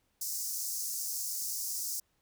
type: high-pass noise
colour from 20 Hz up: pink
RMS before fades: -36 dBFS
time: 0.21-2 s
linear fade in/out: 5 ms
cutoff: 5200 Hz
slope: 48 dB/octave
effects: pink hiss -75 dBFS RMS until 2.21 s